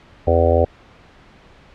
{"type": "harmonic tone", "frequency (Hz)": 83.7, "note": "E2", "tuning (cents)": 27, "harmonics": [1, 3, 4, 5, 6, 7, 8, 9], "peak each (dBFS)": [-17, -25, -26, -21, -18, -18, -27, -23], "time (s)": [0.27, 0.65], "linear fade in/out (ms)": 5, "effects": ["pink hiss -47 dBFS RMS until 1.74 s", "low-pass 3000 Hz 12 dB/octave"]}